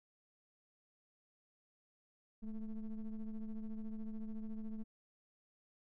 triangle ring-modulated tone, 111.9 Hz, A2, 30 cents sharp, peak -35 dBFS, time 2.42-4.84 s, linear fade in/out 20 ms, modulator 105 Hz, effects none

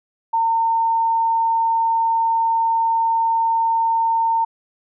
sine tone, 910 Hz, A#5, 42 cents flat, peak -15 dBFS, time 0.33-4.45 s, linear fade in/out 10 ms, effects none

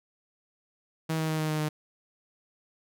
sawtooth tone with pitch steps, 160 / 158.53 / 157.07 / 155.62 / 154.19 / 152.77 Hz, D#3 / D#3 / D#3 / D#3 / D#3 / D#3, +49 / +33 / +17 / +1 / -15 / -31 cents, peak -23 dBFS, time 1.09-1.69 s, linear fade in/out 10 ms, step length 100 ms, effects none

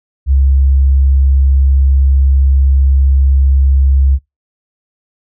sine tone, 67.7 Hz, C#2, 40 cents flat, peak -6 dBFS, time 0.26-4.19 s, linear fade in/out 50 ms, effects noise-tail reverb RT60 0.2 s tail -24 dB re dry

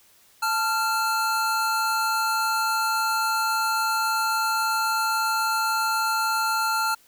square tone pair together, 880 / 1381.8 Hz, A5 / F6, 0 / -19 cents, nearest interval minor sixth, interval 781 cents, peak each -27 / -24 dBFS, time 0.42-6.95 s, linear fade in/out 10 ms, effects white hiss -57 dBFS RMS until 7.07 s

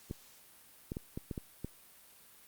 clicks, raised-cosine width 3 ms, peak -25 dBFS, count 7, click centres 0.111 / 0.919 / 0.969 / 1.175 / 1.312 / 1.378 / 1.646 s, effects white hiss -59 dBFS RMS until 2.47 s + Opus 48 kbps

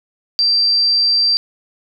sine tone, 4699 Hz, D8, in tune, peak -11 dBFS, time 0.39-1.37 s, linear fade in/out 0 ms, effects none

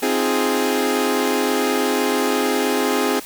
sawtooth chord, F minor seventh, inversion second, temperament equal, 261.6 / 311.1 / 349.2 / 415.3 Hz, C4 / Eb4 / F4 / Ab4, 0 / 0 / 0 / 0 cents, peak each -18 / -22 / -22 / -17 dBFS, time 0.02-3.2 s, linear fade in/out 10 ms, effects white hiss -37 dBFS RMS until 3.25 s

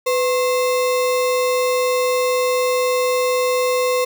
sine tone with sample-and-hold, 501 Hz, B4, 25 cents sharp, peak -15 dBFS, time 0.06-4.05 s, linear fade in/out 10 ms, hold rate 1575 Hz, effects none

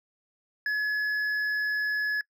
sine tone with hard clipping, 1700 Hz, G#6, 40 cents sharp, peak -26 dBFS, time 0.66-2.21 s, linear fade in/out 2 ms, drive 4 dB, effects noise-tail reverb RT60 0.1 s tail -24 dB re dry

